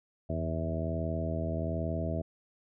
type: harmonic tone with a mistuned harmonic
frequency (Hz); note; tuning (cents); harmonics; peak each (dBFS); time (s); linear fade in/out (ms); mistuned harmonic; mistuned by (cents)
81.2; E2; -26; 1 / 2 / 3 / 4 / 5 / 6 / 7 / 8; -34 / -36 / -39 / -41 / -44 / -46 / -43 / -37; 0.29-2.22; 10; 1; +79
effects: none